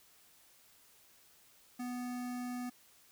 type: tone with notch filter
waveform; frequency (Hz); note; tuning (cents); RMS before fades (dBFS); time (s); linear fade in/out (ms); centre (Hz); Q
square; 246.9; B3; 0; -40; 1.79-2.7; 10; 3400; 1.6
effects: white hiss -64 dBFS RMS until 3.11 s